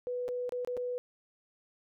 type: tone with dropouts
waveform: sine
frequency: 493.7 Hz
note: B4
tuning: 1 cent flat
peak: -32 dBFS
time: 0.07-0.98 s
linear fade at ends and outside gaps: 0 ms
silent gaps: 0.281-0.288 / 0.493-0.522 / 0.648-0.674 / 0.768-0.774 s
effects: none